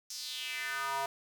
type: tone with high-pass filter sweep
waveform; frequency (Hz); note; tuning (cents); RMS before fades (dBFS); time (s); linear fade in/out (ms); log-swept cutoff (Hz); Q
square; 137.1; C#3; -19; -37; 0.1-1.06; 2; 5800 to 770; 3.5
effects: none